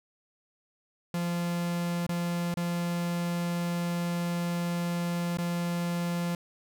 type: tone with dropouts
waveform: 45% pulse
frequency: 172.9 Hz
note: F3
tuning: 17 cents flat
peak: -28 dBFS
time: 1.14-6.35 s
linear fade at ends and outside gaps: 2 ms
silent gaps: 2.066-2.091 / 2.541-2.571 / 5.372-5.385 s
effects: none